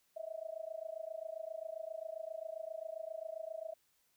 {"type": "tone with amplitude modulation", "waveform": "sine", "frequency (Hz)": 645, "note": "E5", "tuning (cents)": -38, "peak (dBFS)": -37, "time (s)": [0.16, 3.74], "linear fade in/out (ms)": 10, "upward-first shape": "sine", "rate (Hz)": 27.5, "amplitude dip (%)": 95, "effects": ["white hiss -75 dBFS RMS until 4.16 s"]}